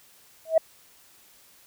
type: tone with exponential growth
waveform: sine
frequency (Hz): 645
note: E5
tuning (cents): -38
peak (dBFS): -11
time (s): 0.45-0.58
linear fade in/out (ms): 5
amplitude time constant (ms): 28
effects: tanh soft clip ceiling -8 dBFS + white hiss -56 dBFS RMS until 1.66 s